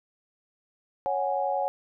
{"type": "chord", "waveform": "sine", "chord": "C# suspended fourth", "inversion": "none", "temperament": "equal", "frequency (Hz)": [554.4, 740, 830.6], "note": ["C#5", "F#5", "G#5"], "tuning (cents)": [0, 0, 0], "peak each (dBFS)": -29, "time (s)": [1.06, 1.68], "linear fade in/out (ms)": 0, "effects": []}